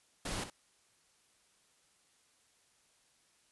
pink noise with echo, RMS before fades -38 dBFS, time 0.25-0.44 s, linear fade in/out 5 ms, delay 61 ms, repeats 1, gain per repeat -10 dB, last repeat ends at 0.501 s, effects white hiss -70 dBFS RMS until 3.51 s + resampled to 24000 Hz

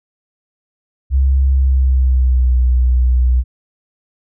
sine tone with pitch glide, 67 to 62.15 Hz, C2 to B1, +42 to +12 cents, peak -9 dBFS, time 1.1-3.44 s, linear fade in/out 50 ms, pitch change -130 cents, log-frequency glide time 1.49-2.57 s, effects none

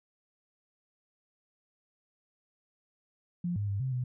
sine tone with pitch steps, 175.1 / 102.5 / 99.7 / 131.2 / 125.3 Hz, F3 / G#2 / G2 / C3 / B2, +5 / -22 / +30 / +5 / +25 cents, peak -29 dBFS, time 3.44-4.04 s, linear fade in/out 5 ms, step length 120 ms, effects none

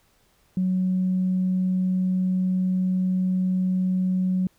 sine tone, 185 Hz, F#3, in tune, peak -19 dBFS, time 0.57-4.47 s, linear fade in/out 2 ms, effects tanh soft clip ceiling -15 dBFS + pink hiss -63 dBFS RMS until 4.58 s

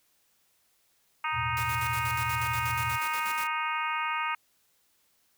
harmonic tone, 311.1 Hz, D#4, in tune, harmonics 3 / 4 / 5 / 6 / 7 / 8 / 9, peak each -33 / -32 / -38 / -41 / -36 / -37 / -41 dBFS, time 1.24-4.35 s, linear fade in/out 5 ms
sine chord, E suspended fourth, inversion none, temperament equal, 82.41 / 110 / 123.47 Hz, E2 / A2 / B2, 0 / 0 / 0 cents, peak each -40 / -40 / -36 dBFS, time 1.32-2.99 s, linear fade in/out 50 ms
white noise with tremolo, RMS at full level -39 dBFS, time 1.57-3.47 s, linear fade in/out 0 ms, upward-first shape square, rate 8.3 Hz, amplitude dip 60%
effects white hiss -69 dBFS RMS until 5.37 s

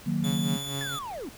sine chord, D# minor, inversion none, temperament equal, 155.56 / 185 / 233.1 Hz, D#3 / F#3 / A#3, 0 / 0 / 0 cents, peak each -29 dBFS, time 0.06-0.57 s, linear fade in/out 10 ms
sawtooth tone with tremolo, 138.59 Hz, C#3, in tune, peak -27 dBFS, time 0.22-0.99 s, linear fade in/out 50 ms, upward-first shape sine, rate 4.1 Hz, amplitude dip 60%
sawtooth tone, 3458 Hz, A7, 31 cents flat, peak -31 dBFS, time 0.24-0.99 s, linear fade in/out 2 ms
triangle linear sweep, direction down, 1760 to 231.5 Hz, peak -32 dBFS, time 0.81-1.29 s, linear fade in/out 0 ms
effects pink hiss -48 dBFS RMS until 1.37 s

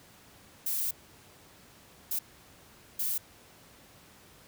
violet noise bursts at uneven times, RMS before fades -31 dBFS, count 3, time 0.66-0.91 / 2.11-2.19 / 2.99-3.18 s, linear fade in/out 5 ms, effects pink hiss -56 dBFS RMS until 4.47 s + high-pass 60 Hz 12 dB/octave

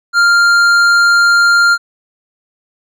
sine tone with hard clipping, 1396.9 Hz, F6, in tune, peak -8 dBFS, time 0.13-1.78 s, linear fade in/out 50 ms, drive 9 dB, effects none

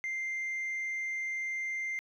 sine tone, 2093 Hz, C7, in tune, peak -30 dBFS, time 0.04-1.99 s, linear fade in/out 0 ms, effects tanh soft clip ceiling -31 dBFS + 12-bit

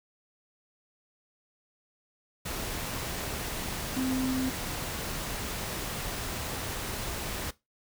sine tone in noise, 259.7 Hz, C4, 13 cents flat, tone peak -27 dBFS, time 3.96-4.5 s, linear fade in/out 10 ms, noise pink, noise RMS -35 dBFS, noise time 2.45-7.51 s, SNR +5 dB, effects noise-tail reverb RT60 0.2 s tail -18 dB re dry

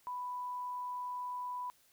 sine tone, 991 Hz, B5, 6 cents sharp, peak -37 dBFS, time 0.07-1.7 s, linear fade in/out 0 ms, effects white hiss -68 dBFS RMS until 1.92 s

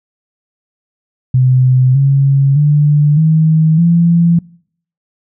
sine tone with pitch steps, 128.6 / 137.83 / 147.72 / 158.33 / 169.69 Hz, C3 / C#3 / D3 / D#3 / F3, -30 / -10 / +10 / +31 / -50 cents, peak -6 dBFS, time 1.34-4.39 s, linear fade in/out 5 ms, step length 610 ms, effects noise-tail reverb RT60 0.6 s tail -24 dB re dry

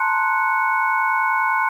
sine tone cluster, 878 / 928 / 1047 / 1476 / 2210 Hz, A5 / A#5 / C6 / F#6 / C#7, -4 / -8 / +1 / -5 / -6 cents, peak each -23 / -26 / -21 / -22 / -26 dBFS, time 0-1.69 s, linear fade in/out 5 ms, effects 8-bit

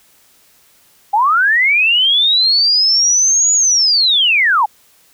sine linear two-way sweep, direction up then down, 781 to 6900 to 781 Hz, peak -9 dBFS, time 1.13-4.66 s, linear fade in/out 10 ms, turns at 3.53 s, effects white hiss -51 dBFS RMS until 5.13 s

